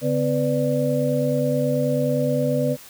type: tone cluster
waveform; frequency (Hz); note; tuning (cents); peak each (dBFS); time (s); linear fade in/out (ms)
sine; 143.8 / 253.5 / 497.7 / 587; D3 / B3 / B4 / D5; -36 / +45 / +13 / -1; -24; 0.01-2.77; 50
effects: white hiss -44 dBFS RMS until 2.89 s